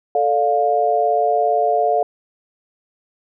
sine chord, D minor, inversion second, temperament just, 440.5 / 587.3 / 704.8 Hz, A4 / D5 / F5, +2 / 0 / +16 cents, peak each -20 / -21 / -16 dBFS, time 0.15-2.03 s, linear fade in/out 2 ms, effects none

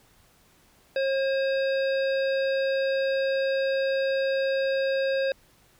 harmonic tone with a mistuned harmonic, 539 Hz, C#5, 49 cents flat, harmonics 1 / 3 / 5 / 7 / 9, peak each -23 / -33 / -37 / -40 / -42 dBFS, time 0.96-5.32 s, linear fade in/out 2 ms, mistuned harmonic 5, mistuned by -72 cents, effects pink hiss -60 dBFS RMS until 5.79 s

